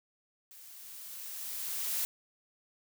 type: noise with level ramp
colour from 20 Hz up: blue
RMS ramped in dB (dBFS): -53 to -32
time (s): 0.51-2.05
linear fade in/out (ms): 0
effects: none